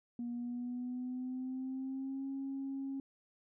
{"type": "tone with pitch glide", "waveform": "sine", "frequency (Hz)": [239.3, 271.7], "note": ["A#3", "C#4"], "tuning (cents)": [46, -35], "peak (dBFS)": -36, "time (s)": [0.19, 3], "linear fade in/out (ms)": 2, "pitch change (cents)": 219, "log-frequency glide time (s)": [0.3, 2.27], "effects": ["tanh soft clip ceiling -33 dBFS"]}